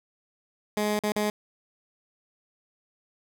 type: tone with dropouts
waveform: 15% pulse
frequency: 210 Hz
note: G#3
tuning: 19 cents sharp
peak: -18 dBFS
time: 0.77-1.3 s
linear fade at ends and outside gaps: 2 ms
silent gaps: 0.991-1.036 / 1.121-1.161 s
effects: none